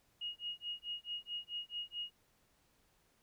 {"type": "tone with tremolo", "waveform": "sine", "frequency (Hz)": 2875, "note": "F7", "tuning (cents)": 50, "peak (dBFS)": -37, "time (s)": [0.21, 2.12], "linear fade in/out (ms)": 5, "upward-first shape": "sine", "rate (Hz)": 4.6, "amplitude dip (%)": 100, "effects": ["pink hiss -73 dBFS RMS until 3.22 s"]}